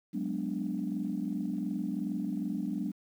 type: chord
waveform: sine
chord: G# half-diminished seventh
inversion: third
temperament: equal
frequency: 185 / 207.7 / 246.9 / 293.7 Hz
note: F#3 / G#3 / B3 / D4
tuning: 0 / 0 / 0 / 0 cents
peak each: -36 / -35 / -37 / -36 dBFS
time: 0.13-2.92 s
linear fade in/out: 20 ms
effects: tanh soft clip ceiling -22 dBFS + 10-bit